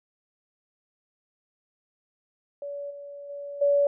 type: tone with level steps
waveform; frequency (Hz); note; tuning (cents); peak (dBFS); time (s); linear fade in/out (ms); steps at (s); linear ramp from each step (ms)
sine; 570; C#5; +48; -32 / -38 / -34 / -18; 2.62-3.87; 2; 2.9 / 3.29 / 3.61; 10
effects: none